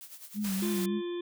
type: noise with tremolo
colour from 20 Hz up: blue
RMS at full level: -45 dBFS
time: 0.01-0.73 s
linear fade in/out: 0 ms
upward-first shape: sine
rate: 9.7 Hz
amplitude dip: 70%
type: tone with vibrato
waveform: sine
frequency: 200 Hz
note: G3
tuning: 35 cents sharp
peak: -29 dBFS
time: 0.34-1.02 s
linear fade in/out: 50 ms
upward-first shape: sine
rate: 3.6 Hz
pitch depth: 88 cents each way
type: noise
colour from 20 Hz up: white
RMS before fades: -39 dBFS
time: 0.44-0.86 s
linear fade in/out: 5 ms
type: harmonic tone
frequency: 349.2 Hz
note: F4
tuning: in tune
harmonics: 1 / 3 / 5 / 7 / 9 / 10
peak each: -32 / -49 / -53 / -55 / -56 / -49 dBFS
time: 0.62-1.21 s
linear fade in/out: 5 ms
effects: none